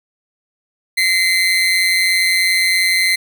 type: tone with amplitude modulation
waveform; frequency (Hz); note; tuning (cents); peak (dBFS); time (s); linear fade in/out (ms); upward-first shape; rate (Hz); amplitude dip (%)
30% pulse; 2063; C7; -25; -7; 0.97-3.16; 10; sine; 183; 60
effects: none